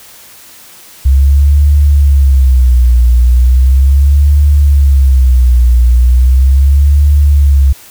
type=tone with vibrato; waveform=sine; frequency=66.1 Hz; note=C2; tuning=18 cents sharp; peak=-3 dBFS; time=1.05-7.73 s; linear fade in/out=10 ms; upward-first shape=sine; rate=0.37 Hz; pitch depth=160 cents each way; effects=white hiss -36 dBFS RMS until 7.9 s